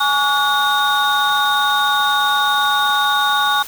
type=tone cluster; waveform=sine; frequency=837 / 1132 / 1451 / 3703 Hz; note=G#5 / C#6 / F#6 / A#7; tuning=+13 / +36 / -34 / -12 cents; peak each=-18 dBFS; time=0-3.63 s; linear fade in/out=10 ms; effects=tanh soft clip ceiling -7 dBFS + white hiss -33 dBFS RMS until 3.67 s